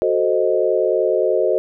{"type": "chord", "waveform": "sine", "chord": "F# diminished seventh", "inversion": "none", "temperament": "equal", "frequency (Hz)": [370, 440, 523.3, 622.3], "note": ["F#4", "A4", "C5", "Eb5"], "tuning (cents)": [0, 0, 0, 0], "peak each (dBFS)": -20, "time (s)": [0.02, 1.58], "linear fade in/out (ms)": 0, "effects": []}